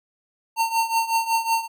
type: tone with tremolo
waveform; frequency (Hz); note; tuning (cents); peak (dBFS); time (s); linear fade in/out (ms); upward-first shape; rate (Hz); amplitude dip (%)
square; 909; A#5; -44; -17; 0.56-1.68; 50; triangle; 5.4; 85
effects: none